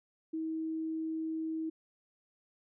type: tone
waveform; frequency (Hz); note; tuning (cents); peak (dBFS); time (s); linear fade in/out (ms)
sine; 320; D#4; +49; -33; 0.33-1.7; 10
effects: none